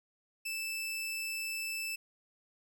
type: tone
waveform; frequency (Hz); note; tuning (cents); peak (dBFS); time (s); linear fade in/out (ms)
sawtooth; 2638; E7; +1; -32; 0.45-1.96; 10
effects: none